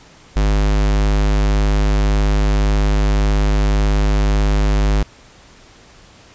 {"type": "tone", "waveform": "square", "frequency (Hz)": 50.9, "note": "G#1", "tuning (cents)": -34, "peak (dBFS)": -13, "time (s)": [0.36, 5.03], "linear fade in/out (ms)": 5, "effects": ["pink hiss -45 dBFS RMS until 6.34 s", "resampled to 16000 Hz"]}